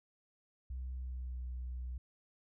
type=tone with pitch glide; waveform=sine; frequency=63.8 to 62.2 Hz; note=C2 to B1; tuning=-43 to +13 cents; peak=-37 dBFS; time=0.7-1.98 s; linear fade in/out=5 ms; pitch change=-44 cents; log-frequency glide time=0.96-1.4 s; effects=tanh soft clip ceiling -36 dBFS